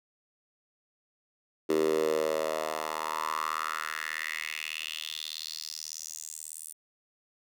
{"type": "tone with high-pass filter sweep", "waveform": "10% pulse", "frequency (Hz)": 78.3, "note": "D#2", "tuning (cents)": 11, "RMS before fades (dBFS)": -33, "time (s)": [1.69, 6.73], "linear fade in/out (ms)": 10, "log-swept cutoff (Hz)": [360, 9600], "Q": 4.3, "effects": []}